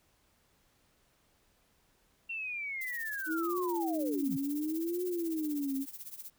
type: linear sweep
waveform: sine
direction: down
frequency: 2737 to 129.3 Hz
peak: -35 dBFS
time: 2.29-4.37 s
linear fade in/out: 10 ms
type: noise with tremolo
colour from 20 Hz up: violet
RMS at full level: -42 dBFS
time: 2.81-6.3 s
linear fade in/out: 2 ms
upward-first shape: triangle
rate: 16 Hz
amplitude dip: 90%
type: tone with vibrato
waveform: sine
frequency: 312 Hz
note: D#4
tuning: 5 cents sharp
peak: -31 dBFS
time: 3.26-5.86 s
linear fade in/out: 50 ms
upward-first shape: triangle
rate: 0.7 Hz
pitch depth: 270 cents each way
effects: pink hiss -70 dBFS RMS until 6.38 s